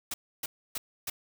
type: noise bursts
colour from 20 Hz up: white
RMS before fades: -34 dBFS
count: 4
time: 0.11-1.1 s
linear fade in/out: 5 ms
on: 30 ms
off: 290 ms
effects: none